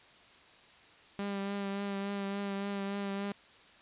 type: tone with vibrato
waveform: sawtooth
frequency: 199.1 Hz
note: G3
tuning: 27 cents sharp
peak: -30 dBFS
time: 1.19-3.32 s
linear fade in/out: 0 ms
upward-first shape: triangle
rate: 3.5 Hz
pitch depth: 25 cents each way
effects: white hiss -58 dBFS RMS until 3.81 s + resampled to 8000 Hz